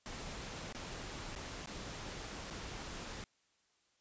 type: noise with dropouts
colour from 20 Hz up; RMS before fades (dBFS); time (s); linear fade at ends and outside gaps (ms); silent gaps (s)
pink; -45; 0.06-3.24; 0; 0.725-0.748 / 1.352-1.361 / 1.659-1.673 / 2.502-2.508
effects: white hiss -75 dBFS RMS until 4 s + resampled to 16000 Hz